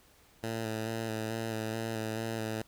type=tone with vibrato; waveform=10% pulse; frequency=111.7 Hz; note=A2; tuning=27 cents sharp; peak=-25 dBFS; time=0.43-2.62 s; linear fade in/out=5 ms; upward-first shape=square; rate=2.3 Hz; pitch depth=22 cents each way; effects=pink hiss -62 dBFS RMS until 2.67 s